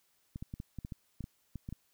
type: clicks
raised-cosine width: 5 ms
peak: -28 dBFS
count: 12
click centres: 0.359 / 0.425 / 0.539 / 0.601 / 0.787 / 0.849 / 0.922 / 1.207 / 1.241 / 1.557 / 1.689 / 1.726 s
effects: white hiss -73 dBFS RMS until 1.93 s